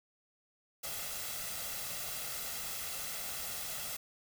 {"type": "noise with comb filter", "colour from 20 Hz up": "white", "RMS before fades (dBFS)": -40, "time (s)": [0.83, 3.97], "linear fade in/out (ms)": 10, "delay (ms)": 1.5, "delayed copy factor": 0.55, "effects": []}